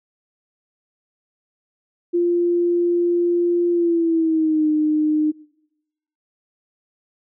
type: tone with pitch glide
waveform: sine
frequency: 347.4 to 305.9 Hz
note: F4 to D#4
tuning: -9 to -29 cents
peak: -15 dBFS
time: 2.13-5.32 s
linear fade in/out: 20 ms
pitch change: -220 cents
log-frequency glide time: 3.71-4.68 s
effects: noise-tail reverb RT60 0.9 s tail -23 dB re dry